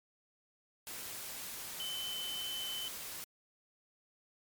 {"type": "tone in noise", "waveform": "sine", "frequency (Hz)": 3052, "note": "G7", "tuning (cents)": -47, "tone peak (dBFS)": -38, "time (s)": [1.8, 2.88], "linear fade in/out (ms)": 0, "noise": "white", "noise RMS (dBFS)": -44, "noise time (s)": [0.87, 3.24], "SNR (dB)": 3, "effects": ["MP3 96 kbps"]}